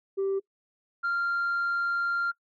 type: tone pair in turn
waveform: sine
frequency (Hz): 390 / 1389.8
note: G4 / F6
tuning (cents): -9 / -9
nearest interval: octave + minor seventh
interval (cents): 2200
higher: second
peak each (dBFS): -23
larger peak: neither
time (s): 0.17-0.4 / 1.03-2.32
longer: second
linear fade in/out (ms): 20
effects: noise-tail reverb RT60 0.1 s tail -23 dB re dry + tanh soft clip ceiling -23 dBFS